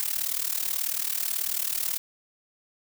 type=noise with amplitude modulation; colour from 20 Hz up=blue; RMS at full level=-25 dBFS; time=0-1.98 s; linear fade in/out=0 ms; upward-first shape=sine; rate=38.3 Hz; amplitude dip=85%; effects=none